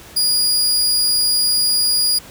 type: tone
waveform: sawtooth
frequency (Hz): 4870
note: D#8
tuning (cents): -38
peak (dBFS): -11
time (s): 0.16-2.19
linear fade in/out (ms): 10
effects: pink hiss -40 dBFS RMS until 2.3 s